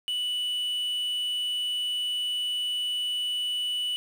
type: tone with quantisation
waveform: triangle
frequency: 2960 Hz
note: F#7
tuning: in tune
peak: -25 dBFS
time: 0.08-3.96 s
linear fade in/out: 0 ms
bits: 8
effects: none

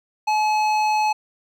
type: tone with hard clipping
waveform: sine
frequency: 855 Hz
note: A5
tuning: 50 cents flat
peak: -19 dBFS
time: 0.27-1.13 s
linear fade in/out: 10 ms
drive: 12 dB
effects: none

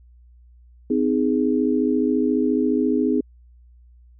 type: chord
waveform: sine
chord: Ab major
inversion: first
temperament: equal with one note detuned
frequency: 256.7 / 311.1 / 415.3 Hz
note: C4 / Eb4 / Ab4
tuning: -33 / 0 / 0 cents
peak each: -20 / -22 / -23 dBFS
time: 0.9-3.21 s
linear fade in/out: 5 ms
effects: added 60 Hz sine -47 dBFS peak until 4.19 s

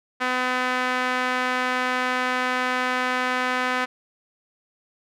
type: tone with band-pass filter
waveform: sawtooth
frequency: 252.9 Hz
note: B3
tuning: 41 cents sharp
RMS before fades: -24 dBFS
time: 0.2-3.86 s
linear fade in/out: 20 ms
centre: 1600 Hz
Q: 1.3
effects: none

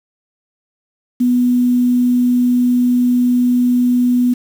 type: tone with quantisation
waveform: sine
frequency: 246.3 Hz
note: B3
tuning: 5 cents flat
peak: -10 dBFS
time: 1.2-4.34 s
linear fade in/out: 10 ms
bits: 6
effects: none

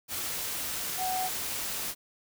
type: tone in noise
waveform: sine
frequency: 744 Hz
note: F#5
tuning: 9 cents sharp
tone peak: -29 dBFS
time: 0.97-1.3 s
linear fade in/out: 50 ms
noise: white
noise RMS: -34 dBFS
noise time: 0.08-1.95 s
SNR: +2 dB
effects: none

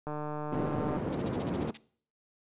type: click train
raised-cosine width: 1 ms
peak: -23 dBFS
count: 136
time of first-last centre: 0.07-0.97 s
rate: 150 Hz
type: band-pass noise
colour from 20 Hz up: white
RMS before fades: -33 dBFS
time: 0.52-1.71 s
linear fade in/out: 5 ms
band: 100 to 370 Hz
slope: 12 dB/octave
type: noise bursts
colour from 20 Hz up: blue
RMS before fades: -37 dBFS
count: 10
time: 1.12-1.774 s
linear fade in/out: 5 ms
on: 33 ms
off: 36 ms
effects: noise-tail reverb RT60 0.5 s tail -20 dB re dry + resampled to 8000 Hz

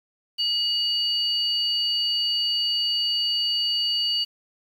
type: tone pair together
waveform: sine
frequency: 2900 / 4560 Hz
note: F#7 / C#8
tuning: -35 / +48 cents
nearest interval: minor sixth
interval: 783 cents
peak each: -24 dBFS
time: 0.38-4.25 s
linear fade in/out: 20 ms
effects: 8-bit

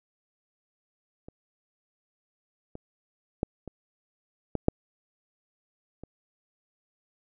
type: clicks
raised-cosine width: 2 ms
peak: -30 / -26 / -12 / -25 / -14 / -6 / -28 dBFS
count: 7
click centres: 1.285 / 2.754 / 3.431 / 3.677 / 4.553 / 4.684 / 6.036 s
effects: none

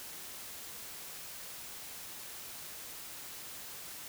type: silence
effects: white hiss -46 dBFS RMS until 4.08 s

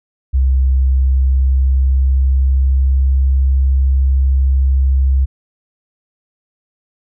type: tone with pitch glide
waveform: sine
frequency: 65.6 to 66.63 Hz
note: C2 to C2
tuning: +5 to +32 cents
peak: -9 dBFS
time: 0.33-5.26 s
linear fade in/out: 20 ms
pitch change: +27 cents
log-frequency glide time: 0.73-3.2 s
effects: none

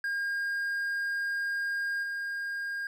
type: tone with level steps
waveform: triangle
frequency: 1616 Hz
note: G#6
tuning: 48 cents flat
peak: -27 / -30 dBFS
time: 0.04-2.87 s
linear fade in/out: 2 ms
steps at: 2.02 s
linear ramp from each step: 20 ms
effects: none

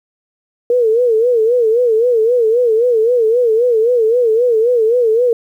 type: tone with vibrato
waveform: sine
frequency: 466.2 Hz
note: A#4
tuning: in tune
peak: -9 dBFS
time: 0.7-5.33 s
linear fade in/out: 2 ms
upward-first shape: sine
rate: 3.8 Hz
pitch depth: 120 cents each way
effects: 8-bit

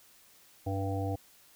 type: harmonic tone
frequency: 97.6 Hz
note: G2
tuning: 7 cents flat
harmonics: 1 / 3 / 5 / 7 / 8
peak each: -32 / -37 / -39 / -40 / -41 dBFS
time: 0.66-1.16 s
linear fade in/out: 10 ms
effects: white hiss -60 dBFS RMS until 1.55 s

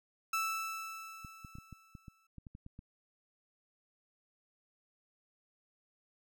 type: tone with exponential decay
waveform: 30% pulse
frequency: 1318.5 Hz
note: E6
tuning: in tune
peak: -28 dBFS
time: 0.33-2.27 s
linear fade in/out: 5 ms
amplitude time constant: 420 ms
type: clicks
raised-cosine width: 5 ms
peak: -36 dBFS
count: 12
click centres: 1.248 / 1.448 / 1.554 / 1.585 / 1.727 / 1.952 / 2.082 / 2.383 / 2.468 / 2.551 / 2.664 / 2.791 s
effects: none

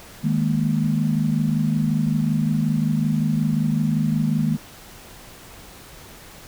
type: chord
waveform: sine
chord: D# suspended fourth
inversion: none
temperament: equal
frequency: 155.56 / 207.7 / 233.1 Hz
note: D#3 / G#3 / A#3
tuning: 0 / 0 / 0 cents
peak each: -21 / -23 / -23 dBFS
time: 0.23-4.57 s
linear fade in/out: 20 ms
effects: pink hiss -43 dBFS RMS until 6.47 s

